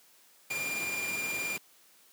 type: noise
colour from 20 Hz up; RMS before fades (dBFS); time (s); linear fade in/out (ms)
pink; -40; 0.5-1.58; 2
type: tone with tremolo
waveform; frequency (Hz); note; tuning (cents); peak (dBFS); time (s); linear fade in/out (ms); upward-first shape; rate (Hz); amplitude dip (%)
45% pulse; 2396; D7; +34; -31; 0.5-1.57; 10; square; 19; 25
effects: white hiss -61 dBFS RMS until 2.12 s + high-pass 200 Hz 12 dB/octave